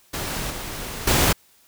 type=noise with level steps; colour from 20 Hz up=pink; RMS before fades=-28 / -32 / -18 dBFS; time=0.13-1.33 s; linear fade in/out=10 ms; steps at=0.5 / 1.07 s; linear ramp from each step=5 ms; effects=white hiss -57 dBFS RMS until 1.67 s